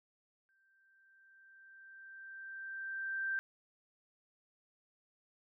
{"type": "tone with exponential growth", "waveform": "sine", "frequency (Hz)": 1568, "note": "G6", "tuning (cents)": 0, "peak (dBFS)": -32, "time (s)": [0.49, 3.39], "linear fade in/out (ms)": 0, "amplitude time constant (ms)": 630, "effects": []}